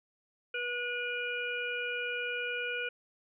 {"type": "harmonic tone", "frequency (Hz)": 485.4, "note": "B4", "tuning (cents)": -30, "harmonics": [1, 3, 5, 6], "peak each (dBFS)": [-39, -36, -37, -42], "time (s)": [0.54, 2.89], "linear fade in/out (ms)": 5, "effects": []}